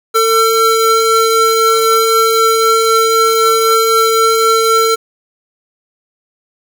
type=tone pair together; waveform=square; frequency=448.6 / 1349.7 Hz; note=A4 / E6; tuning=+34 / +40 cents; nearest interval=octave + perfect fifth; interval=1906 cents; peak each=-12 dBFS; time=0.14-4.96 s; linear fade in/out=20 ms; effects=none